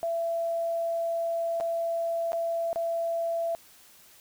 sine tone with dropouts, 670 Hz, E5, 28 cents sharp, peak -26 dBFS, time 0.03-3.55 s, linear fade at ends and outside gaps 0 ms, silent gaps 1.601-1.608 / 2.32-2.331 / 2.73-2.759 s, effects white hiss -55 dBFS RMS until 4.2 s

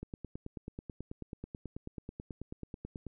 click train, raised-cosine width 3 ms, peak -28 dBFS, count 29, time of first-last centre 0.03-3.067 s, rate 9.22 Hz, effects none

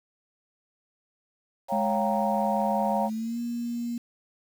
sine chord, G half-diminished seventh, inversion second, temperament equal, 554.4 / 698.5 / 784 / 932.3 Hz, Db5 / F5 / G5 / Bb5, 0 / 0 / 0 / 0 cents, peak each -29 dBFS, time 1.68-3.1 s, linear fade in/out 50 ms
sine tone with pitch glide, 210 to 237.1 Hz, G#3 to A#3, +19 to +30 cents, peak -28 dBFS, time 1.72-3.98 s, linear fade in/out 5 ms, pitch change +211 cents, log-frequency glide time 2.99-3.39 s
effects tanh soft clip ceiling -12 dBFS + 8-bit

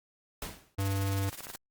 pink noise with exponential decay, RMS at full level -35 dBFS, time 0.42-0.75 s, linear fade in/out 2 ms, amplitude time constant 71 ms
square tone, 98 Hz, G2, in tune, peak -29 dBFS, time 0.78-1.3 s, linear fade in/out 10 ms
white noise with tremolo, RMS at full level -41 dBFS, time 0.8-1.56 s, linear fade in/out 2 ms, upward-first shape sine, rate 19 Hz, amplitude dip 80%
clicks, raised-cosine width 0.5 ms, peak -28 dBFS, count 6, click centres 1.287 / 1.329 / 1.406 / 1.469 / 1.501 / 1.55 s
effects Opus 48 kbps

